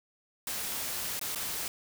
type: noise with dropouts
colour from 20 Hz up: white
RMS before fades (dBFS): -35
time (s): 0.47-1.68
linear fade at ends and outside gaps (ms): 1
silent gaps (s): 1.194-1.213 / 1.349-1.358
effects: none